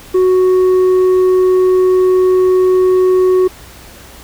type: tone with tanh clipping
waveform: sine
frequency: 370 Hz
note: F#4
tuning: in tune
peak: -8 dBFS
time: 0.14-3.48 s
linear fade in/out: 10 ms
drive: 4 dB
effects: added 60 Hz sine -42 dBFS peak until 4.23 s + pink hiss -37 dBFS RMS until 4.23 s